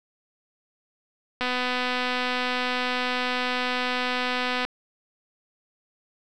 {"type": "click train", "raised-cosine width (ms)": 0.3, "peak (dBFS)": -11, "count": 811, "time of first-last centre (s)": [1.41, 4.65], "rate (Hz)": 250, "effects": []}